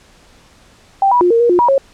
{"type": "tone with pitch steps", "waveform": "sine", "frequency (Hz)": [783, 976, 355, 462.4, 474.8, 354.5, 961, 545], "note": ["G5", "B5", "F4", "A#4", "A#4", "F4", "B5", "C#5"], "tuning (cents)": [-2, -21, 28, -14, 32, 26, -48, -29], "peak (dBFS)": -8, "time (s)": [1.02, 1.78], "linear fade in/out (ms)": 2, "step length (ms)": 95, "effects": ["pink hiss -47 dBFS RMS until 1.93 s", "low-pass 8000 Hz 12 dB/octave"]}